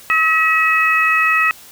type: harmonic tone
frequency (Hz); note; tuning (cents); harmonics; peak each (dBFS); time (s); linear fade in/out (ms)
641; E5; -49; 2 / 3 / 4; -16 / -16 / -16; 0.1-1.51; 0
effects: white hiss -41 dBFS RMS until 1.71 s